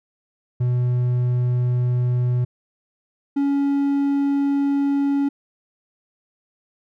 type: tone pair in turn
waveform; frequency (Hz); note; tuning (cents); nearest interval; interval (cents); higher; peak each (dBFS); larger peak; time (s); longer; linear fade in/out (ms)
triangle; 123.47 / 280.5; B2 / C#4; 0 / +21; octave + major second; 1421; second; -15; neither; 0.6-2.45 / 3.36-5.29; second; 10
effects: none